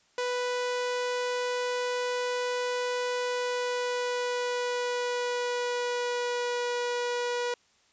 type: tone with pitch glide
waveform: sawtooth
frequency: 493.9 to 485.7 Hz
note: B4 to B4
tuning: 0 to -29 cents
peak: -24 dBFS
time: 0.18-7.54 s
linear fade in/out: 2 ms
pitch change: -29 cents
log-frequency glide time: 3.17-6.75 s
effects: white hiss -65 dBFS RMS until 7.92 s + resampled to 16000 Hz